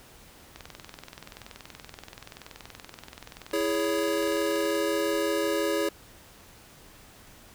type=click train; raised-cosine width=0.2 ms; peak=-24 dBFS; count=89; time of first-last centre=0.56-4.75 s; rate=21 Hz
type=chord; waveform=square; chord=C# minor; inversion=first; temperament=equal with one note detuned; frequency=329.6 / 415.3 / 560.2 Hz; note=E4 / G#4 / C#5; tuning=0 / 0 / +18 cents; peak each=-30 dBFS; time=3.53-5.89 s; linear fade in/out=5 ms
effects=pink hiss -52 dBFS RMS until 7.54 s

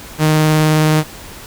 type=tone with vibrato; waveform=sawtooth; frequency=154.9 Hz; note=D#3; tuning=7 cents flat; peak=-6 dBFS; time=0.18-1.04 s; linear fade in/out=50 ms; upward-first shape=sine; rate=19 Hz; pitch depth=9 cents each way; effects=pink hiss -34 dBFS RMS until 1.46 s

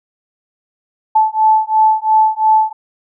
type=beating tone pair; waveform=sine; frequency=870 / 872.9 Hz; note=A5 / A5; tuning=-20 / -14 cents; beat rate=2.9 Hz; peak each=-12 dBFS; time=1.15-2.73 s; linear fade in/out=10 ms; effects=none

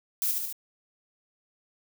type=noise with echo; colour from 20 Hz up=violet; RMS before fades=-27 dBFS; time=0.22-0.31 s; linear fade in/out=0 ms; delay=72 ms; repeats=3; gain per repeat=-3 dB; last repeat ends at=0.526 s; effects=none

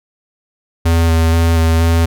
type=tone with vibrato; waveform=square; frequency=82.41 Hz; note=E2; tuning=in tune; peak=-10 dBFS; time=0.85-2.06 s; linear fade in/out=10 ms; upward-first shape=square; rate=2.1 Hz; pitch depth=15 cents each way; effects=none

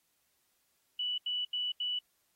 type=tone bursts; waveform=sine; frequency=2960 Hz; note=F#7; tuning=in tune; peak=-31 dBFS; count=4; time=0.99-1.99 s; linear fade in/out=5 ms; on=190 ms; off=80 ms; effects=white hiss -75 dBFS RMS until 2.35 s + AAC 48 kbps

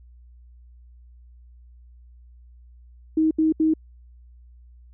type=tone bursts; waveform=sine; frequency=315.9 Hz; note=D#4; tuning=26 cents sharp; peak=-16 dBFS; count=3; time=3.17-3.738 s; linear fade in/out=5 ms; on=140 ms; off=74 ms; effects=added 60 Hz sine -46 dBFS peak until 4.93 s

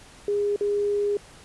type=tone with dropouts; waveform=sine; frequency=409.3 Hz; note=G#4; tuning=25 cents flat; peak=-21 dBFS; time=0.28-1.17 s; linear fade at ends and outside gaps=2 ms; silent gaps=0.561-0.609 s; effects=pink hiss -49 dBFS RMS until 1.44 s + resampled to 24000 Hz

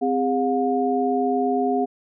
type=tone cluster; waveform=sine; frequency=259.4 / 407.4 / 717 Hz; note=C4 / G#4 / F5; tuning=-15 / -33 / +45 cents; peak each=-23 dBFS; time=0.01-1.86 s; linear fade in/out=20 ms; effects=none

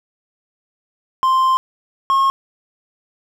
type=tone pair in turn; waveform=triangle; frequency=1046.5 / 1082.2 Hz; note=C6 / C#6; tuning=0 / -42 cents; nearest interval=minor second; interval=58 cents; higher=second; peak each=-10 dBFS; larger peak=neither; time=1.23-1.57 / 2.1-2.3 s; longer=first; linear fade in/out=0 ms; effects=none

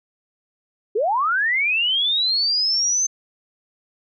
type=linear sweep; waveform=sine; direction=up; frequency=380.6 to 6290 Hz; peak=-17 dBFS; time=0.95-3.07 s; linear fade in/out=10 ms; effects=none

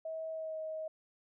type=tone with pitch glide; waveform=sine; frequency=642 to 631.3 Hz; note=E5 to D#5; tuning=-46 to +25 cents; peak=-37 dBFS; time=0.05-0.88 s; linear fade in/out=5 ms; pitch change=-29 cents; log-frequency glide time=0.31-0.58 s; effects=none

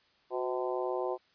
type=harmonic tone with a mistuned harmonic; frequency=127.7 Hz; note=C3; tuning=42 cents flat; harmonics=3 / 4 / 5 / 6 / 7 / 8; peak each=-34 / -36 / -38 / -40 / -41 / -42 dBFS; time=0.3-1.18 s; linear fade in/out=50 ms; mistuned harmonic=3; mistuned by=-69 cents; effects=white hiss -67 dBFS RMS until 1.34 s + resampled to 11025 Hz

